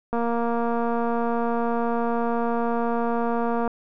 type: click train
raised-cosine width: 1 ms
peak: -13 dBFS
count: 831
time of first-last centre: 0.13-3.677 s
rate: 234 Hz
effects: none